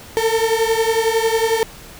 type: beating tone pair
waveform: 35% pulse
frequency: 445.4 / 456.4 Hz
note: A4 / A#4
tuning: +21 / -37 cents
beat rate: 11 Hz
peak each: -16 / -17 dBFS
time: 0.17-1.63 s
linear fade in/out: 0 ms
effects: pink hiss -39 dBFS RMS until 1.99 s